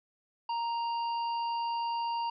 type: harmonic tone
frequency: 932.3 Hz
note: A#5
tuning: in tune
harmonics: 1 / 3 / 5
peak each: -30 / -44 / -46 dBFS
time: 0.49-2.3 s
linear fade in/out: 5 ms
effects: none